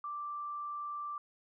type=tone; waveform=sine; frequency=1174.7 Hz; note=D6; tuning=in tune; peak=-37 dBFS; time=0.04-1.18 s; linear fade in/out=2 ms; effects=none